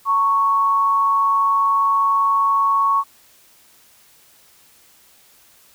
sine tone pair together, 910.1 / 1108.7 Hz, A#5 / C#6, -42 / 0 cents, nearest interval minor third, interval 342 cents, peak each -25 / -14 dBFS, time 0.05-3.04 s, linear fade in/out 50 ms, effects white hiss -52 dBFS RMS until 5.74 s

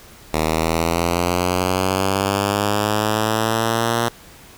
5% pulse linear sweep, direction up, 77.78 to 118 Hz, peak -6 dBFS, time 0.33-4.09 s, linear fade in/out 10 ms, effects pink hiss -44 dBFS RMS until 4.57 s

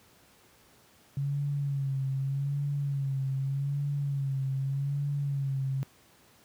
sine tone with vibrato, 138.59 Hz, C#3, in tune, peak -27 dBFS, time 1.17-5.83 s, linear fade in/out 0 ms, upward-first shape sine, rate 0.83 Hz, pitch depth 55 cents each way, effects pink hiss -60 dBFS RMS until 6.44 s + high-pass 80 Hz 12 dB/octave

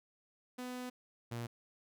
sawtooth tone pair in turn, 250 / 117.98 Hz, B3 / A#2, +21 / +21 cents, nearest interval octave + minor second, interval 1300 cents, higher first, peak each -37 / -35 dBFS, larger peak second, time 0.58-0.9 / 1.31-1.47 s, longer first, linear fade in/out 10 ms, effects none

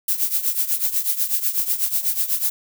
violet noise with tremolo, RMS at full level -18 dBFS, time 0.08-2.5 s, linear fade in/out 5 ms, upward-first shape triangle, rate 8.1 Hz, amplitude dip 85%, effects none

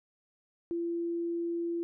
sine tone, 340 Hz, F4, 46 cents flat, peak -30 dBFS, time 0.71-1.83 s, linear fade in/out 0 ms, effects none

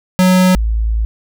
square / sine tone pair in turn, 184.3 / 54.98 Hz, F#3 / A1, -7 / -1 cents, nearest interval octave + major sixth, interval 2094 cents, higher first, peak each -8 / -12 dBFS, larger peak first, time 0.19-0.55 / 0.55-1.05 s, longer second, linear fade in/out 0 ms, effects none

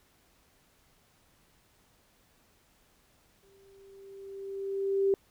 sine tone with exponential growth, 392 Hz, G4, in tune, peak -21 dBFS, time 3.43-5.14 s, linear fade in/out 1 ms, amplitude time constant 370 ms, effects pink hiss -66 dBFS RMS until 5.3 s

